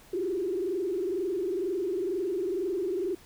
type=tone with frequency modulation; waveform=sine; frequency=370 Hz; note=F#4; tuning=in tune; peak=-27 dBFS; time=0.13-3.15 s; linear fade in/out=5 ms; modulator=22.1 Hz; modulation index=1.5; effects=pink hiss -55 dBFS RMS until 3.25 s